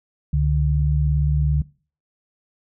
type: tone pair together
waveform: sine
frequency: 69.29 / 146.83 Hz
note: C#2 / D3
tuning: 0 / 0 cents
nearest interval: octave + minor second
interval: 1300 cents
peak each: -19 dBFS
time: 0.33-1.62 s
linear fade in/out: 5 ms
effects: noise-tail reverb RT60 0.4 s tail -21 dB re dry